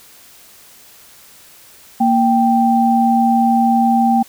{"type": "tone pair together", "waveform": "sine", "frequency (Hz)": [233.1, 784.1], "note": ["A#3", "G5"], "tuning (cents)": [0, 0], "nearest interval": "octave + major sixth", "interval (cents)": 2100, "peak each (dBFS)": -13, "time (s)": [2, 4.23], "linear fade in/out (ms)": 10, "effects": ["white hiss -44 dBFS RMS until 4.28 s"]}